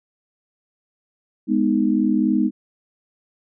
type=chord; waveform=sine; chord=G# minor; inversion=none; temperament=just; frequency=207.7 / 249.2 / 311.5 Hz; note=G#3 / B3 / D#4; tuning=0 / +16 / +2 cents; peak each=-20 dBFS; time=1.47-2.51 s; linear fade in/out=50 ms; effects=none